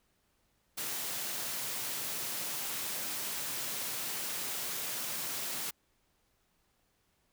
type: high-pass noise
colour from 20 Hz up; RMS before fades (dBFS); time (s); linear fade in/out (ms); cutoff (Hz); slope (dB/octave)
white; -37; 0.77-5.71; 10; 100; 96
effects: pink hiss -74 dBFS RMS until 7.32 s